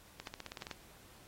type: accelerating click train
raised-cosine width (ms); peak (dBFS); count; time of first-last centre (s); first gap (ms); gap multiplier
0.2; -25; 10; 0.2-0.712; 72; 0.94
effects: pink hiss -60 dBFS RMS until 1.27 s + AAC 48 kbps